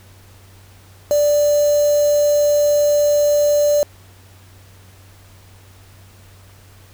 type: tone with quantisation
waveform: sine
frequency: 587.3 Hz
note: D5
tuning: in tune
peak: -12 dBFS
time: 1.11-3.83 s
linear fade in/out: 0 ms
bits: 4
effects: added 95 Hz sine -44 dBFS peak until 6.93 s + pink hiss -49 dBFS RMS until 6.93 s